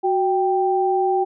sine tone pair together, 370.8 / 784.8 Hz, F#4 / G5, +4 / +2 cents, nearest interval octave + minor second, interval 1298 cents, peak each -19 dBFS, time 0.03-1.25 s, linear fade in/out 20 ms, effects none

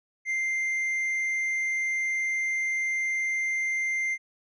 triangle tone with tanh clipping, 2093 Hz, C7, in tune, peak -26 dBFS, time 0.25-4.18 s, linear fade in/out 50 ms, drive 8 dB, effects none

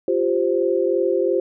sine chord, F suspended second, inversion none, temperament equal, 349.2 / 392 / 523.3 Hz, F4 / G4 / C5, 0 / 0 / 0 cents, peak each -21 dBFS, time 0.08-1.4 s, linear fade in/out 2 ms, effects none

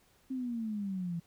sine exponential sweep, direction down, 266.6 to 165.8 Hz, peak -33 dBFS, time 0.3-1.2 s, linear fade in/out 10 ms, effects pink hiss -67 dBFS RMS until 1.26 s

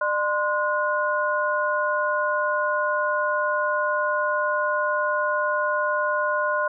sine tone cluster, 600 / 1040 / 1451 Hz, D5 / C6 / F#6, +37 / -11 / -34 cents, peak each -25 dBFS, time 0.01-6.68 s, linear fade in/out 5 ms, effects none

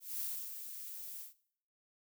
violet noise with ADSR envelope, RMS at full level -38 dBFS, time 0-1.34 s, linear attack 200 ms, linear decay 300 ms, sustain -8 dB, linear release 140 ms, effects noise-tail reverb RT60 0.6 s tail -18 dB re dry

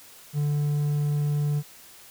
triangle tone, 146.8 Hz, D3, in tune, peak -20 dBFS, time 0.33-1.63 s, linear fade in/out 50 ms, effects white hiss -49 dBFS RMS until 2.1 s

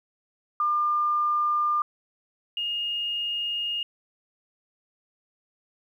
sine tone pair in turn, 1200 / 2846 Hz, D6 / F7, +37 / +32 cents, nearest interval octave + minor third, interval 1495 cents, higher second, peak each -21 / -26 dBFS, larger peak first, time 0.6-1.82 / 2.57-3.83 s, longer second, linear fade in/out 2 ms, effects 10-bit

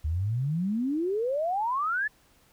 sine exponential sweep, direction up, 72.8 to 1771 Hz, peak -25 dBFS, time 0.04-2.08 s, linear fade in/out 10 ms, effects pink hiss -62 dBFS RMS until 2.52 s

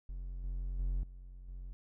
triangle tone with level steps, 44.88 Hz, F1, 48 cents sharp, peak -37 / -33 / -29 / -45 / -40 dBFS, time 0.09-1.73 s, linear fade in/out 0 ms, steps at 0.44 / 0.79 / 1.03 / 1.48 s, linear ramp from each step 2 ms, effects none

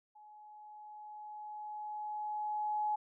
sine tone with level ramp, 845 Hz, G#5, 30 cents sharp, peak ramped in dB -54 to -30 dBFS, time 0.15-2.96 s, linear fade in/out 10 ms, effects none

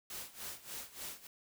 white noise with tremolo, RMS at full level -43 dBFS, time 0.1-1.27 s, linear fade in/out 2 ms, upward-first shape sine, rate 3.4 Hz, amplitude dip 85%, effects none

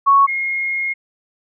sine tone pair in turn, 1108.7 / 2147 Hz, C#6 / C7, 0 / +44 cents, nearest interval major seventh, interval 1144 cents, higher second, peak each -8 / -18 dBFS, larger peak first, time 0.06-0.27 / 0.27-0.94 s, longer second, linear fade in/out 20 ms, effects none

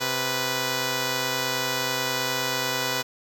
5% pulse tone pair together, 130.82 / 493.9 Hz, C3 / B4, 0 / 0 cents, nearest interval octave + major seventh, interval 2300 cents, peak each -18 / -14 dBFS, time 0-3.03 s, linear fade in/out 20 ms, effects none

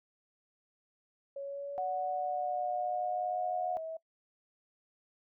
sine exponential sweep, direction up, 554.4 to 649 Hz, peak -37 dBFS, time 1.36-3.97 s, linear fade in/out 5 ms
sine tone with pitch glide, 737 to 722.2 Hz, F#5 to F#5, -7 to -42 cents, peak -32 dBFS, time 1.78-3.77 s, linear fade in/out 0 ms, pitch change -35 cents, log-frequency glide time 2.12-2.71 s
effects noise-tail reverb RT60 0.1 s tail -22 dB re dry

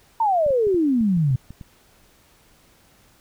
sine exponential sweep, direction down, 936 to 122.9 Hz, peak -16 dBFS, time 0.2-1.36 s, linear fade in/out 5 ms
clicks, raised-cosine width 5 ms, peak -25 dBFS, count 10, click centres 0.464 / 0.506 / 0.67 / 0.745 / 1.009 / 1.17 / 1.308 / 1.35 / 1.506 / 1.612 s
effects pink hiss -56 dBFS RMS until 3.2 s

